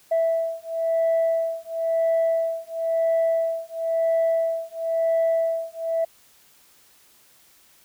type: beating tone pair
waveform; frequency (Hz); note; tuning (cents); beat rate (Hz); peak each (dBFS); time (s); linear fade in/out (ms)
sine; 658 / 658.98; E5 / E5; -3 / -1; 0.98; -22; 0.11-6.05; 10
effects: tanh soft clip ceiling -15 dBFS + white hiss -56 dBFS RMS until 7.84 s